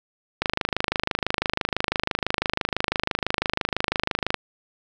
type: click train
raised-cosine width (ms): 0.3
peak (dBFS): -5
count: 103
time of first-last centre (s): 0.42-4.343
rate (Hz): 26
effects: none